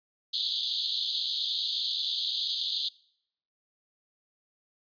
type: band-pass noise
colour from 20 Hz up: pink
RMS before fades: -31 dBFS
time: 0.33-2.89 s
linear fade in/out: 10 ms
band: 3300 to 4600 Hz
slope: 96 dB/octave
effects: noise-tail reverb RT60 0.7 s tail -23 dB re dry + resampled to 11025 Hz